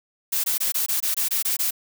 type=noise bursts; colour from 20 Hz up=blue; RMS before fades=-23 dBFS; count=10; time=0.32-1.709 s; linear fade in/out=10 ms; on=120 ms; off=21 ms; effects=none